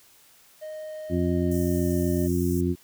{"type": "tone with pitch glide", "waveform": "triangle", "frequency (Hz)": [620, 605.8], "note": ["D#5", "D#5"], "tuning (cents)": [-6, -46], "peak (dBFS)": -32, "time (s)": [0.61, 2.28], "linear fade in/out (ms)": 20, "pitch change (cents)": -40, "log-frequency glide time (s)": [1.25, 1.92]}
{"type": "harmonic tone", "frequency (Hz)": 88, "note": "F2", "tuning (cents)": 14, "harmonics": [1, 2, 3, 4], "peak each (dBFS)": [-27, -27, -27, -27], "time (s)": [1.09, 2.76], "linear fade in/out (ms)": 50}
{"type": "high-pass noise", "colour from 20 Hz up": "white", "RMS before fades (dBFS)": -41, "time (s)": [1.51, 2.61], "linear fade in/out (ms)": 5, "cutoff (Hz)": 5300, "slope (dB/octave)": 96}
{"effects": ["white hiss -56 dBFS RMS until 2.83 s"]}